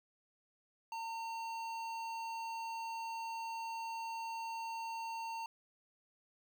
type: tone with notch filter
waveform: square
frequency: 910 Hz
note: A#5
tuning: 42 cents flat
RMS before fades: -42 dBFS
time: 0.92-5.46 s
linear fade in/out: 2 ms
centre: 11000 Hz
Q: 0.53
effects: none